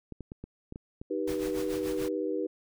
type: clicks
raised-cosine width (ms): 3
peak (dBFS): -27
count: 7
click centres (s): 0.123 / 0.207 / 0.319 / 0.44 / 0.724 / 0.759 / 1.015
type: chord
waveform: sine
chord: Eb augmented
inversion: none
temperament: just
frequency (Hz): 311.1 / 388.9 / 486.1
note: Eb4 / G4 / B4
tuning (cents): 0 / -14 / -28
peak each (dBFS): -33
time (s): 1.1-2.47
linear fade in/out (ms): 10
type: noise with tremolo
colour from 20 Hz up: pink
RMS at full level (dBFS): -40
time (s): 1.27-2.09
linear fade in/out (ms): 10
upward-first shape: sine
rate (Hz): 6.9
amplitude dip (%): 70
effects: none